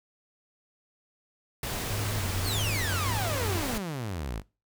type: noise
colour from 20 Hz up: pink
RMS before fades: -33 dBFS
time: 1.63-3.78 s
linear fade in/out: 2 ms
type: tone with vibrato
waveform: sine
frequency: 98 Hz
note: G2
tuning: in tune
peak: -30 dBFS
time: 1.9-3.62 s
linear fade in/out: 5 ms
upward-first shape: square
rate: 1.7 Hz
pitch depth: 90 cents each way
type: exponential sweep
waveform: sawtooth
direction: down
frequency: 4756 to 46.25 Hz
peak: -28 dBFS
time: 2.43-4.43 s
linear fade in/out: 50 ms
effects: noise-tail reverb RT60 0.3 s tail -22 dB re dry